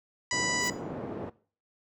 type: harmonic tone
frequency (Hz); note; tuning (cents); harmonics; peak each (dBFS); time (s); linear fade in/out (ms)
986; B5; -3; 1 / 2 / 3 / 4 / 5 / 6 / 7 / 8; -36 / -31 / -40 / -43 / -35 / -39 / -35 / -42; 0.31-0.7; 2
type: band-pass noise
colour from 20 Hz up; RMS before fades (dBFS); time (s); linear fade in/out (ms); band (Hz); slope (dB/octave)
pink; -37; 0.32-1.3; 10; 170 to 630; 12
type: noise with exponential growth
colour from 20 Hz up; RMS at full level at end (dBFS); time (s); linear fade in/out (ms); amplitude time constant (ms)
white; -38; 0.54-0.68; 0; 30
effects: noise-tail reverb RT60 0.4 s tail -18 dB re dry